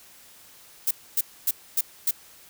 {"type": "noise bursts", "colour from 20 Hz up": "violet", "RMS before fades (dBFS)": -22, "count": 5, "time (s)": [0.87, 2.11], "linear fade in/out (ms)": 5, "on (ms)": 40, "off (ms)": 260, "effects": ["white hiss -51 dBFS RMS until 2.49 s"]}